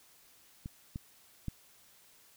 clicks, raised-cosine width 5 ms, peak -28 / -26 / -23 dBFS, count 3, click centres 0.659 / 0.959 / 1.483 s, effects white hiss -62 dBFS RMS until 2.36 s

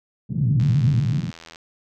pink band-pass noise, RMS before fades -26 dBFS, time 0.29-1.31 s, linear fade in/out 10 ms, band 120 to 200 Hz, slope 24 dB/octave
sine tone with vibrato, 130.81 Hz, C3, in tune, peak -17 dBFS, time 0.38-1.18 s, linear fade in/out 5 ms, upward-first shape square, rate 8.1 Hz, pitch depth 190 cents each way
click train, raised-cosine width 0.2 ms, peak -23 dBFS, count 80, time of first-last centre 0.6-1.559 s, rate 82.4 Hz
effects none

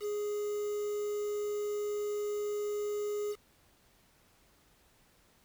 triangle tone with quantisation, 415.3 Hz, G#4, in tune, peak -30 dBFS, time 0-3.36 s, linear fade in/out 50 ms, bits 8, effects pink hiss -66 dBFS RMS until 5.44 s

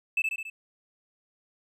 triangle tone with echo, 2626 Hz, E7, 7 cents flat, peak -19 dBFS, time 0.17-0.22 s, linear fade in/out 5 ms, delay 70 ms, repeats 4, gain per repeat -4 dB, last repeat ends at 0.5 s, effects tanh soft clip ceiling -19 dBFS

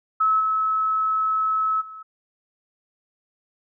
sine tone with level steps, 1295 Hz, E6, 31 cents flat, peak -16 / -19 / -36 dBFS, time 0.2-2.03 s, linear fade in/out 10 ms, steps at 0.39 / 1.8 s, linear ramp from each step 20 ms, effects none

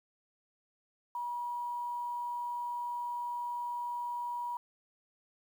sine tone with quantisation, 963 Hz, B5, 44 cents flat, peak -34 dBFS, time 1.15-4.57 s, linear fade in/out 2 ms, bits 10, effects none

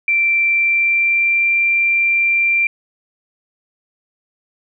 sine tone with pitch glide, 2349 to 2365 Hz, D7 to D7, 0 to +12 cents, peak -12 dBFS, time 0.08-2.67 s, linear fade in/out 2 ms, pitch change +12 cents, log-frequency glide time 0.47-1.51 s, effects none

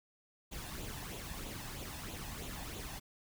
pink noise with flanger, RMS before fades -44 dBFS, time 0.51-3 s, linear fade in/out 20 ms, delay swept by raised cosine 0.28 to 1.17 ms, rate 3.1 Hz, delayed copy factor +0.55, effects none

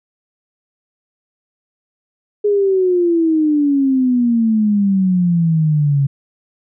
sine exponential sweep, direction down, 418 to 137 Hz, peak -11 dBFS, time 2.44-6.07 s, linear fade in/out 10 ms, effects none

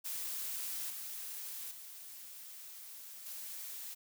blue noise with level steps, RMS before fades -40 / -44 / -50 / -45 dBFS, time 0.04-3.95 s, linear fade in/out 20 ms, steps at 0.9 / 1.71 / 3.26 s, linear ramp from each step 2 ms, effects none

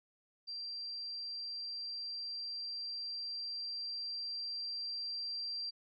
sine tone with level ramp, 4719 Hz, D8, 7 cents sharp, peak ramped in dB -40 to -37 dBFS, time 0.47-5.71 s, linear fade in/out 20 ms, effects none

